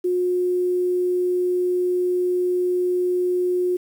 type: tone with quantisation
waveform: sine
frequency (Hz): 360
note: F#4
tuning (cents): -47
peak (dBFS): -18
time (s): 0.04-3.77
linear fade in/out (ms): 10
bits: 8
effects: none